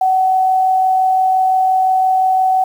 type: tone with amplitude modulation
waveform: sine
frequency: 753 Hz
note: F#5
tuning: 30 cents sharp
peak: -9 dBFS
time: 0.01-2.64 s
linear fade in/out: 5 ms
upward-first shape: sine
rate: 45.8 Hz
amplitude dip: 25%
effects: 7-bit